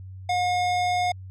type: tone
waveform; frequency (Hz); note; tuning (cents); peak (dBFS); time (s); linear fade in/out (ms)
square; 719; F#5; -50; -22; 0.29-1.12; 5
effects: added 94 Hz sine -37 dBFS peak until 1.3 s + low-pass 6000 Hz 12 dB/octave